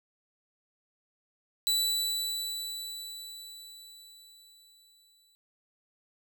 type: tone with exponential decay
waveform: sawtooth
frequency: 3961 Hz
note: B7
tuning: 4 cents sharp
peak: -21 dBFS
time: 1.67-5.35 s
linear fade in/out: 0 ms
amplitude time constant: 800 ms
effects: none